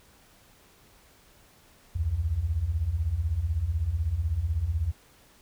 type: beating tone pair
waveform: sine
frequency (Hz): 69.3 / 85.3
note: C#2 / F2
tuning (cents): 0 / -40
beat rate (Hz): 16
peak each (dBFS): -30 / -26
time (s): 1.95-4.92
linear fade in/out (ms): 10
effects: pink hiss -58 dBFS RMS until 5.41 s